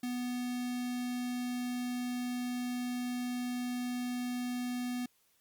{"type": "tone with notch filter", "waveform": "square", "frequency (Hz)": 246.9, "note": "B3", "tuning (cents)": 0, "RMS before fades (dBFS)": -36, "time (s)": [0.03, 5.06], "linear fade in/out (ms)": 5, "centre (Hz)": 1000, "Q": 1.1, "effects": ["white hiss -71 dBFS RMS until 5.4 s", "Opus 48 kbps"]}